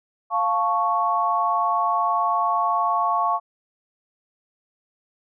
sine chord, F augmented, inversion none, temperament equal, 698.5 / 880 / 1108.7 Hz, F5 / A5 / C#6, 0 / 0 / 0 cents, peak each -24 / -25 / -21 dBFS, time 0.3-3.4 s, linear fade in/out 50 ms, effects none

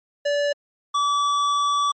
square tone pair in turn, 578 / 1150.7 Hz, D5 / D6, -28 / -36 cents, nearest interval octave, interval 1192 cents, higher second, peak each -20 / -19 dBFS, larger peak second, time 0.25-0.53 / 0.94-1.92 s, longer second, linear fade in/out 10 ms, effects low-pass 6000 Hz 12 dB/octave + MP3 32 kbps

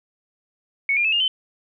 sine tone with pitch steps, 2217 / 2404 / 2606 / 2826 / 3064 Hz, C#7 / D7 / E7 / F7 / G7, 0 / +40 / -20 / +20 / -40 cents, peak -17 dBFS, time 0.89-1.28 s, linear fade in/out 2 ms, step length 78 ms, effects none

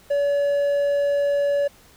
triangle tone, 570 Hz, C#5, 48 cents sharp, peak -16 dBFS, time 0.1-1.68 s, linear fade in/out 10 ms, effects pink hiss -52 dBFS RMS until 1.96 s

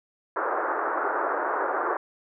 white band-pass noise, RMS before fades -27 dBFS, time 0.36-1.97 s, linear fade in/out 2 ms, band 330 to 1500 Hz, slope 48 dB/octave, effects none

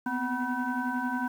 sine tone cluster, 243.7 / 254.7 / 749 / 974 / 1526 Hz, B3 / C4 / F#5 / B5 / G6, -23 / -46 / +21 / -24 / -47 cents, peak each -35 / -31 / -38 / -33 / -34 dBFS, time 0.06-1.28 s, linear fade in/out 5 ms, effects tanh soft clip ceiling -19 dBFS + 9-bit

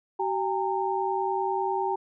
sine tone cluster, 381.2 / 805 / 915 Hz, G4 / G5 / A#5, -48 / +46 / -32 cents, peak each -29 dBFS, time 0.19-1.96 s, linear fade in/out 10 ms, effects none

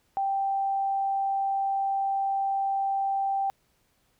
sine tone, 784 Hz, G5, in tune, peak -24 dBFS, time 0.17-3.5 s, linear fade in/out 0 ms, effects pink hiss -69 dBFS RMS until 4.19 s

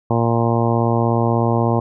harmonic tone, 116.54 Hz, A#2, in tune, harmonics 1 / 2 / 3 / 4 / 5 / 6 / 7 / 8 / 9, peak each -18 / -21 / -23 / -24 / -25 / -26 / -26 / -27 / -28 dBFS, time 0.1-1.8 s, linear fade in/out 5 ms, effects none

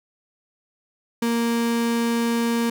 35% pulse tone, 233.1 Hz, A#3, in tune, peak -18 dBFS, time 1.22-2.7 s, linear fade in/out 5 ms, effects none

